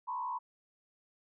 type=tone with frequency modulation; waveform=sine; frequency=987.8 Hz; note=B5; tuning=in tune; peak=-34 dBFS; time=0.07-0.39 s; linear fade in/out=20 ms; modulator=68.7 Hz; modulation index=0.99; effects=none